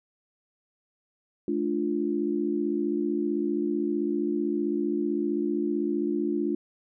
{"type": "chord", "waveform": "sine", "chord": "D minor", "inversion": "second", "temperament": "equal with one note detuned", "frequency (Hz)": [215.3, 293.7, 349.2], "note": ["A3", "D4", "F4"], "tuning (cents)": [-37, 0, 0], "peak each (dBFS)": [-31, -28, -28], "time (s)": [1.48, 6.55], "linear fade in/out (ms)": 2, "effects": []}